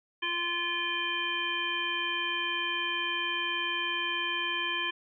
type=harmonic tone; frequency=346.3 Hz; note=F4; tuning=15 cents flat; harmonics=1 / 3 / 5 / 7 / 9; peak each=-42 / -36 / -34 / -35 / -33 dBFS; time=0.22-4.91 s; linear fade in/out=10 ms; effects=none